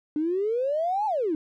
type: exponential two-way sweep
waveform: triangle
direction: up then down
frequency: 293.7 to 880 to 293.7 Hz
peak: -19 dBFS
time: 0.16-1.35 s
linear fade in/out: 2 ms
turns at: 1.06 s
effects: tanh soft clip ceiling -21 dBFS